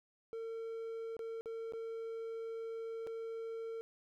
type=tone with dropouts; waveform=triangle; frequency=453.4 Hz; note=A#4; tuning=48 cents flat; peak=-38 dBFS; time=0.33-3.81 s; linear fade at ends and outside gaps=0 ms; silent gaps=1.167-1.192 / 1.41-1.458 / 1.723-1.735 / 3.067-3.072 s; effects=none